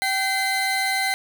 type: tone pair together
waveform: 30% pulse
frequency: 773.3 / 2058 Hz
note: G5 / C7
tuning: -24 / -29 cents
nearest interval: octave + perfect fourth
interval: 1695 cents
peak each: -22 / -20 dBFS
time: 0.02-1.14 s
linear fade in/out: 0 ms
effects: none